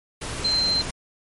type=tone in noise; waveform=sine; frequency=4125 Hz; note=C8; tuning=25 cents flat; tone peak=-19 dBFS; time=0.44-0.82 s; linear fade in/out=10 ms; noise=pink; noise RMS=-31 dBFS; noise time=0.21-0.91 s; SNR=+9 dB; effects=MP3 48 kbps